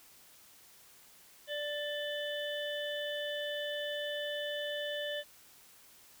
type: harmonic tone with a mistuned harmonic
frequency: 587.3 Hz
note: D5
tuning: in tune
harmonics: 1 / 3 / 5 / 6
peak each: -37 / -41 / -42 / -44 dBFS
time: 1.47-5.24 s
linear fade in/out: 50 ms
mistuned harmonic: 5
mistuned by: +39 cents
effects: white hiss -59 dBFS RMS until 6.2 s

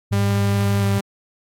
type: tone with vibrato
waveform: sine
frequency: 103.83 Hz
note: G#2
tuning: in tune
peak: -17 dBFS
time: 0.11-0.99 s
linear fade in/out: 10 ms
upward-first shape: sine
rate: 12 Hz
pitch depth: 47 cents each way
type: tone with pitch glide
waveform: sawtooth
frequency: 199.7 to 197.75 Hz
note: G3 to G3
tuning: +32 to +15 cents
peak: -17 dBFS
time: 0.12-1.01 s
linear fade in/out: 10 ms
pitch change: -17 cents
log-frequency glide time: 0.78-0.86 s
effects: AAC 64 kbps

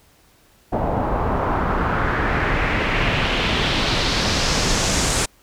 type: noise with low-pass filter sweep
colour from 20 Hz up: pink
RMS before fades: -20 dBFS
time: 0.72-5.26 s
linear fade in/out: 10 ms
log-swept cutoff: 720 to 8300 Hz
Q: 2
effects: pink hiss -55 dBFS RMS until 5.42 s

